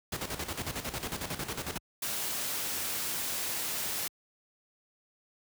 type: noise with tremolo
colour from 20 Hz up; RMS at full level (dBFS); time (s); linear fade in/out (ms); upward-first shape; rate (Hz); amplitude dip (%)
pink; -34; 0.12-1.78; 5; square; 11; 65
type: noise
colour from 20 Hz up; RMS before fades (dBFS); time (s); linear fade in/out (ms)
white; -34; 2.02-4.08; 5
effects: high-pass 60 Hz 12 dB/octave